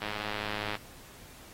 click train, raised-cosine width 0.3 ms, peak -18 dBFS, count 78, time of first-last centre 0.02-0.753 s, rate 105 Hz, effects pink hiss -52 dBFS RMS until 1.53 s + AAC 48 kbps

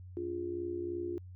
sine tone with amplitude modulation, 349.2 Hz, F4, in tune, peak -31 dBFS, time 0.17-1.18 s, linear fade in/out 0 ms, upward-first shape sine, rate 63 Hz, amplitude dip 75%, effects added 91 Hz sine -46 dBFS peak until 1.35 s

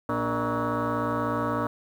sine tone with frequency modulation, 414.3 Hz, G#4, 4 cents flat, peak -23 dBFS, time 0.09-1.67 s, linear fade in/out 2 ms, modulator 177 Hz, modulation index 5.3, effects tanh soft clip ceiling -20 dBFS + 9-bit

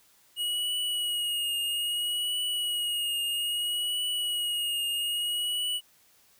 square tone with vibrato, 2893 Hz, F#7, 40 cents flat, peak -28 dBFS, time 0.36-5.81 s, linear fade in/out 50 ms, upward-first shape triangle, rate 0.61 Hz, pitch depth 37 cents each way, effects white hiss -62 dBFS RMS until 6.39 s

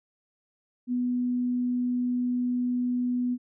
sine tone, 246.9 Hz, B3, in tune, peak -24 dBFS, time 0.87-3.38 s, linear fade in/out 50 ms, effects none

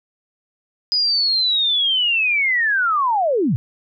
sine linear sweep, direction down, 4993 to 97.1 Hz, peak -15 dBFS, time 0.92-3.56 s, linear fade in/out 0 ms, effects none

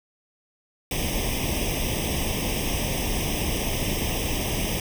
pink noise with comb filter, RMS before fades -26 dBFS, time 0.91-4.8 s, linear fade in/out 2 ms, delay 0.35 ms, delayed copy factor +0.95, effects none

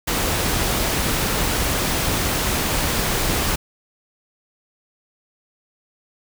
pink noise, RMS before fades -21 dBFS, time 0.07-3.56 s, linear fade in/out 10 ms, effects none

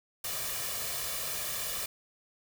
white noise with comb filter, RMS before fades -35 dBFS, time 0.24-1.86 s, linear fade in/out 5 ms, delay 1.7 ms, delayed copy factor +0.6, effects none

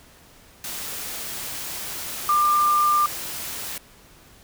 sine tone in noise, 1194 Hz, D6, 28 cents sharp, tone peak -16 dBFS, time 2.29-3.06 s, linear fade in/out 2 ms, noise white, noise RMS -32 dBFS, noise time 0.64-3.78 s, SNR +13 dB, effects pink hiss -51 dBFS RMS until 4.43 s

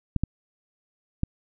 clicks, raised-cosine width 5 ms, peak -11 dBFS, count 3, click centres 0.163 / 0.236 / 1.234 s, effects none

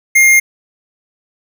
square tone, 2122 Hz, C7, 24 cents sharp, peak -6 dBFS, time 0.15-0.4 s, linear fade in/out 10 ms, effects none

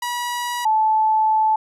sawtooth / sine tone pair in turn, 968 / 870.9 Hz, B5 / A5, -35 / -18 cents, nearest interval major second, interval 183 cents, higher first, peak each -19 / -14 dBFS, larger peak second, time 0.02-0.65 / 0.65-1.56 s, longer second, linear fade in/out 5 ms, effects resampled to 32000 Hz

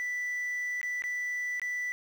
sine tone with dropouts, 1975.5 Hz, B6, in tune, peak -28 dBFS, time 0-1.92 s, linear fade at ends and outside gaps 0 ms, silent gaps 0.814-0.83 / 1.021-1.039 / 1.597-1.617 s, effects tanh soft clip ceiling -29 dBFS + 9-bit

